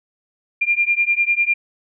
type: beating tone pair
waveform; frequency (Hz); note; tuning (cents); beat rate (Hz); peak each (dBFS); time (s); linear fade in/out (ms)
sine; 2391 / 2401; D7 / D7; +30 / +38; 10; -18; 0.61-1.54; 10
effects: none